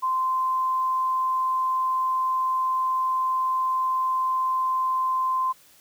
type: tone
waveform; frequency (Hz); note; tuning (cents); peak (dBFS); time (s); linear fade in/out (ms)
sine; 1038; C6; -14; -21; 0.02-5.53; 20
effects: white hiss -55 dBFS RMS until 5.8 s